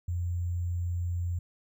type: tone with sample-and-hold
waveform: sine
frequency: 87.31 Hz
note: F2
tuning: in tune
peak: -28 dBFS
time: 0.08-1.39 s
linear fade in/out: 5 ms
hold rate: 7350 Hz
effects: none